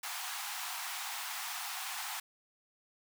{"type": "high-pass noise", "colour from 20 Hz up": "pink", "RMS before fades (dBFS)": -40, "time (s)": [0.03, 2.2], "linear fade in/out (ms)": 5, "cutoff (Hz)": 730, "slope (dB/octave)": 96, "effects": []}